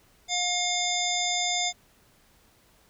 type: harmonic tone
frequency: 714 Hz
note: F5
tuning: 38 cents sharp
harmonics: 1 / 3 / 5 / 7 / 9 / 10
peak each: -31 / -32 / -29 / -34 / -35 / -32 dBFS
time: 0.28-1.73 s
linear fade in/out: 50 ms
effects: pink hiss -61 dBFS RMS until 2.89 s